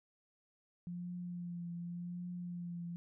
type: tone with vibrato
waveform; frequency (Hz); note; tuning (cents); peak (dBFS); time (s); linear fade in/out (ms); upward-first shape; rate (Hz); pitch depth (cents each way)
sine; 174.61; F3; 0; -40; 0.87-2.96; 0; triangle; 0.88; 32
effects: none